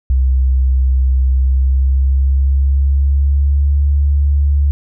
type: tone with pitch glide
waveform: sine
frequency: 65 to 71.29 Hz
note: C2 to C#2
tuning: -11 to +49 cents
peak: -9 dBFS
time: 0.1-4.71 s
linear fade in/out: 0 ms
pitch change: +160 cents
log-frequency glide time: 1.29-3.81 s
effects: none